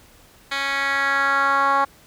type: tone with band-pass filter sweep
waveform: 10% pulse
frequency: 276.5 Hz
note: C#4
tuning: 4 cents flat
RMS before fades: -20 dBFS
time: 0.51-1.85 s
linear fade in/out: 10 ms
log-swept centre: 2700 to 1000 Hz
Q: 2.5
effects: pink hiss -51 dBFS RMS until 2.06 s